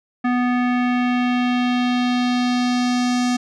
square tone with low-pass filter sweep, 246.9 Hz, B3, in tune, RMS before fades -19 dBFS, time 0.24-3.37 s, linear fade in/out 10 ms, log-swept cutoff 1800 to 6500 Hz, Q 1.7, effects none

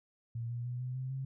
sine tone with pitch steps, 116.54 / 119.75 / 123.04 / 126.43 / 129.91 / 133.48 Hz, A#2 / A#2 / B2 / B2 / C3 / C3, 0 / +47 / -6 / +41 / -12 / +35 cents, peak -35 dBFS, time 0.35-1.25 s, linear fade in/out 5 ms, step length 150 ms, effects none

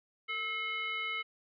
sine tone with frequency modulation, 2152 Hz, C7, 48 cents sharp, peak -33 dBFS, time 0.28-1.23 s, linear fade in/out 20 ms, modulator 849 Hz, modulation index 0.96, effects none

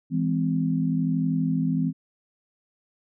sine chord, E augmented, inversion none, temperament just, 164.81 / 206 / 257.5 Hz, E3 / G#3 / B#3, 0 / -14 / -28 cents, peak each -24 / -30 / -25 dBFS, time 0.1-1.93 s, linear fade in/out 50 ms, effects none

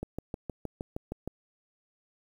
click train, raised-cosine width 2 ms, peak -21 dBFS, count 9, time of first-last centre 0.03-1.276 s, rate 6.42 Hz, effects 9-bit

